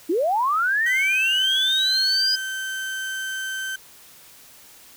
sine linear sweep, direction up, 296.5 to 4978 Hz, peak -18 dBFS, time 0.09-2.36 s, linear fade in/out 10 ms
35% pulse tone, 1547 Hz, G6, 23 cents flat, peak -25 dBFS, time 0.86-3.76 s, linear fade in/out 5 ms
effects white hiss -48 dBFS RMS until 4.96 s

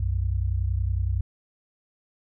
sine tone pair together, 62.8 / 93.58 Hz, B1 / F#2, +30 / +20 cents, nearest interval perfect fifth, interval 690 cents, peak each -25 dBFS, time 0-1.21 s, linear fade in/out 5 ms, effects none

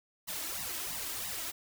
white noise with flanger, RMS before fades -38 dBFS, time 0.27-1.52 s, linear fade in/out 20 ms, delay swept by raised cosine 1 to 3.2 ms, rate 3 Hz, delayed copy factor +0.9, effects none

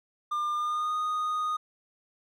triangle tone with pitch glide, 1200 to 1238 Hz, D6 to D#6, +37 to -9 cents, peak -25 dBFS, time 0.31-1.57 s, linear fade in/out 10 ms, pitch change +54 cents, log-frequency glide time 0.53-0.96 s, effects none

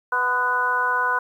harmonic tone with a mistuned harmonic, 246.9 Hz, B3, in tune, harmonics 2 / 3 / 4 / 5 / 6, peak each -32 / -33 / -22 / -30 / -22 dBFS, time 0.12-1.19 s, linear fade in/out 5 ms, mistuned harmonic 4, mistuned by +38 cents, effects 9-bit

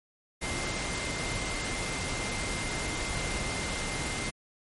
sine tone in noise, 2093 Hz, C7, in tune, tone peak -38 dBFS, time 0.41-4.31 s, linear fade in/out 20 ms, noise pink, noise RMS -33 dBFS, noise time 0.41-4.31 s, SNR -8 dB, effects MP3 48 kbps

